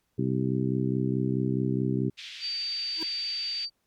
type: harmonic tone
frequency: 64.7 Hz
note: C2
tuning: 19 cents flat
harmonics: 2 / 3 / 4 / 5 / 6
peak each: -28 / -30 / -31 / -32 / -33 dBFS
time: 0.18-2.1 s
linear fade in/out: 10 ms
type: band-pass noise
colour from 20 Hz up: white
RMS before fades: -42 dBFS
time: 2.17-3.66 s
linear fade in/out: 20 ms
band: 2300 to 4000 Hz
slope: 24 dB/octave
type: tone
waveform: sine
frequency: 4628 Hz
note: D8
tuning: 26 cents flat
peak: -29 dBFS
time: 2.4-3.7 s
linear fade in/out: 50 ms
type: tone with exponential growth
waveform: square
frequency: 323.3 Hz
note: E4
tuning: 34 cents flat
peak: -30 dBFS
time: 2.95-3.03 s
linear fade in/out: 2 ms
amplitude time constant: 17 ms
effects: pink hiss -75 dBFS RMS until 3.86 s + MP3 96 kbps